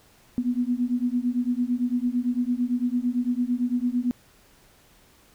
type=beating tone pair; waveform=sine; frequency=241.1 / 250 Hz; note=B3 / B3; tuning=-41 / +21 cents; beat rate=8.9 Hz; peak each=-25 / -25 dBFS; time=0.38-4.11 s; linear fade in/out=0 ms; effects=pink hiss -57 dBFS RMS until 5.34 s